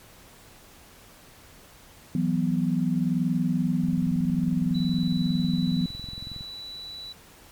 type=chord; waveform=sine; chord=E suspended second; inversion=none; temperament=just; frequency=164.81 / 185.42 / 247.2 Hz; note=E3 / F#3 / B3; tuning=0 / +4 / +2 cents; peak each=-26 dBFS; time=2.15-5.86 s; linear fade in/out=2 ms
type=click train; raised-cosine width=5 ms; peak=-27 dBFS; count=57; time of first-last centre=3.84-6.409 s; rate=21.8 Hz
type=tone; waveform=sine; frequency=3951 Hz; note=B7; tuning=in tune; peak=-36 dBFS; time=4.74-7.13 s; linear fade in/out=10 ms
effects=pink hiss -51 dBFS RMS until 7.51 s + MP3 96 kbps